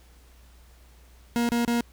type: tone bursts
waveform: 40% pulse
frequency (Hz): 236.5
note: A#3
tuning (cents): +25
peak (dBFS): -21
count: 3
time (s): 1.36-1.808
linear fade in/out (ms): 0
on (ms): 130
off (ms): 29
effects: added 60 Hz sine -51 dBFS peak until 1.92 s + pink hiss -59 dBFS RMS until 1.92 s